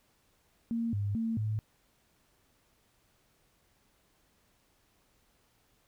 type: tone with pitch steps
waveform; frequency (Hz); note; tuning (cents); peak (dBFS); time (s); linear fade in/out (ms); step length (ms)
sine; 230.8 / 101.4 / 226.2 / 107.8; A#3 / G#2 / A3 / A2; -17 / -41 / +48 / -35; -29; 0.71-1.59; 0; 220
effects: pink hiss -70 dBFS RMS until 5.87 s